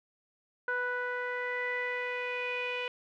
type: tone with low-pass filter sweep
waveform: sawtooth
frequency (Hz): 493.9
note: B4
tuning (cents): 0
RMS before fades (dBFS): -34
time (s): 0.68-2.88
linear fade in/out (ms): 2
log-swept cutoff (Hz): 1500 to 2700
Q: 6.9
effects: none